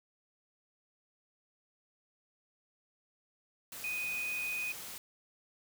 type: tone in noise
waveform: sine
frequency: 2489 Hz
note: D#7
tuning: in tune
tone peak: -34 dBFS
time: 3.84-4.72 s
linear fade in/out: 2 ms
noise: white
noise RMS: -45 dBFS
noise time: 3.72-4.98 s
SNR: +8 dB
effects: none